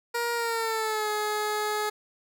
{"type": "tone with pitch glide", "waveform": "15% pulse", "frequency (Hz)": [472.1, 423], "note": ["A#4", "G#4"], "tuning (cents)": [22, 32], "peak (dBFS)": -20, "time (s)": [0.14, 1.9], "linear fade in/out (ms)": 10, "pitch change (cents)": -190, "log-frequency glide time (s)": [0.34, 1.09], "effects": []}